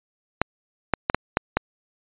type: clicks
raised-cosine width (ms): 0.5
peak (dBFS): -3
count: 6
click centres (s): 0.416 / 0.937 / 1.099 / 1.146 / 1.371 / 1.57
effects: resampled to 8000 Hz